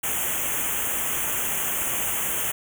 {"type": "band-stop noise", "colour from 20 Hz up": "white", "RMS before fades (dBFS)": -26, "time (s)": [0.03, 2.52], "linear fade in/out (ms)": 10, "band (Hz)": [3300, 6200], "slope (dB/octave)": 96, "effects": []}